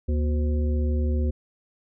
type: harmonic tone with a mistuned harmonic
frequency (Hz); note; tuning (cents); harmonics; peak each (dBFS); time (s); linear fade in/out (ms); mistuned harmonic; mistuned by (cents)
73.7; D2; +7; 1 / 3 / 5 / 7; -21 / -31 / -35 / -38; 0.08-1.31; 10; 3; +130
effects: none